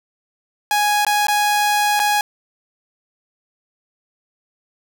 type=tone with dropouts; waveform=sawtooth; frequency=830.6 Hz; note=G#5; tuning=in tune; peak=-11 dBFS; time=0.71-2.21 s; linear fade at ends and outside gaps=1 ms; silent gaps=1.049-1.066 / 1.269-1.283 / 1.994-1.999 s; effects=none